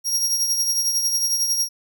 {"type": "tone with tremolo", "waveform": "sawtooth", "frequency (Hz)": 5620, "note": "F8", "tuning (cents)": 10, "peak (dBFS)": -14, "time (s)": [0.04, 1.69], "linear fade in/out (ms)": 50, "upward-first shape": "triangle", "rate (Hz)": 11, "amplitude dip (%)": 55, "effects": []}